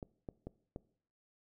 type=clicks; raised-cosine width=2 ms; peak=-29 dBFS; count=4; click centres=0.028 / 0.288 / 0.47 / 0.761 s; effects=noise-tail reverb RT60 0.6 s tail -21 dB re dry